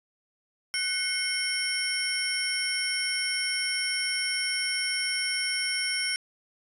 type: tone cluster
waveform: sine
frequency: 1495 / 2163 / 3095 / 5470 / 9490 Hz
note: F#6 / C#7 / G7 / F8 / D9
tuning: +17 / -43 / -23 / -37 / +17 cents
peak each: -35 / -30 / -36 / -29 / -34 dBFS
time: 0.74-6.16 s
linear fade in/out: 0 ms
effects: tanh soft clip ceiling -18 dBFS